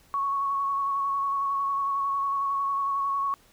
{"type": "tone with vibrato", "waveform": "sine", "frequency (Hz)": 1108.7, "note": "C#6", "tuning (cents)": 0, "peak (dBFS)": -24, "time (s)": [0.14, 3.34], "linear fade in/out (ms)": 0, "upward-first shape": "square", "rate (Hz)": 11, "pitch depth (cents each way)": 15, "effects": ["pink hiss -59 dBFS RMS until 3.52 s"]}